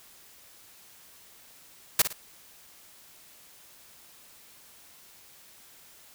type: noise with echo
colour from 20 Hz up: white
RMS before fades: -19 dBFS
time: 1.99-2.02 s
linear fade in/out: 5 ms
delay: 55 ms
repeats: 2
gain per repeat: -10 dB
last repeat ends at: 2.13 s
effects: white hiss -54 dBFS RMS until 6.14 s